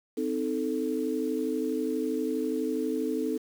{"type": "chord", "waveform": "sine", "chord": "A diminished", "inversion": "first", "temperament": "equal with one note detuned", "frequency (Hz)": [258.8, 311.1, 440], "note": ["C4", "Eb4", "A4"], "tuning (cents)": [-19, 0, 0], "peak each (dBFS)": -31, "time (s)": [0.17, 3.38], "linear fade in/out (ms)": 10, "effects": ["8-bit"]}